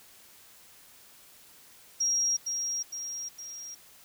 sine tone with echo, 5630 Hz, F8, 13 cents sharp, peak -24 dBFS, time 2-2.37 s, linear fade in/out 10 ms, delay 460 ms, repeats 3, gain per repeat -5 dB, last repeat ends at 3.75 s, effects white hiss -55 dBFS RMS until 4.04 s

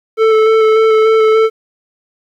square tone with vibrato, 440 Hz, A4, in tune, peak -7 dBFS, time 0.17-1.5 s, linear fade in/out 50 ms, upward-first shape square, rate 3.4 Hz, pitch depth 12 cents each way, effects low-pass 2000 Hz 12 dB/octave + 8-bit

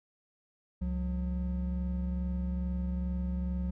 triangle tone pair together, 67.65 / 180.6 Hz, C#2 / F#3, -42 / -42 cents, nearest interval octave + perfect fourth, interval 1700 cents, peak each -30 / -32 dBFS, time 0.81-3.71 s, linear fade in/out 10 ms, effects none

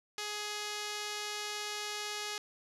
5% pulse tone with low-pass filter, 418.1 Hz, G#4, 12 cents sharp, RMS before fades -39 dBFS, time 0.18-2.38 s, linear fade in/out 2 ms, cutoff 8200 Hz, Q 3.1, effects none

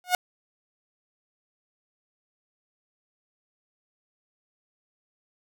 sawtooth tone with exponential growth, 724 Hz, F#5, 38 cents flat, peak -12 dBFS, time 0.04-0.15 s, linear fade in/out 1 ms, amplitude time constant 22 ms, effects none

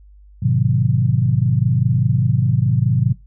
sine chord, G# diminished seventh, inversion none, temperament just, 103.83 / 124.59 / 149.51 / 179.41 Hz, G#2 / B2 / D3 / F3, 0 / +16 / +31 / +47 cents, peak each -20 / -16 / -20 / -22 dBFS, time 0.42-3.13 s, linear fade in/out 10 ms, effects noise-tail reverb RT60 0.2 s tail -19 dB re dry + added 50 Hz sine -42 dBFS peak until 3.26 s

